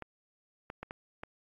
clicks, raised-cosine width 0.5 ms, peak -25 dBFS, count 5, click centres 0.023 / 0.701 / 0.83 / 0.909 / 1.235 s, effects AAC 48 kbps

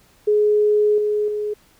sine tone with level steps, 420 Hz, G#4, 19 cents sharp, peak -13 / -17 / -21 dBFS, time 0.27-1.54 s, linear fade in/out 10 ms, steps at 0.98 / 1.28 s, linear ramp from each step 2 ms, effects pink hiss -55 dBFS RMS until 1.79 s

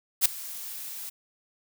blue noise with ADSR envelope, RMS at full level -17 dBFS, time 0.21-1.1 s, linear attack 45 ms, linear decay 4 ms, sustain -21 dB, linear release 12 ms, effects none

